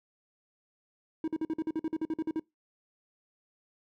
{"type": "tone bursts", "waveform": "triangle", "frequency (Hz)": 318.4, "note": "D#4", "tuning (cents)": 40, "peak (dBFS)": -26, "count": 14, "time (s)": [1.24, 2.396], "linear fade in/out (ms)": 2, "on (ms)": 38, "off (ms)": 48, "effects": ["noise-tail reverb RT60 0.2 s tail -24 dB re dry"]}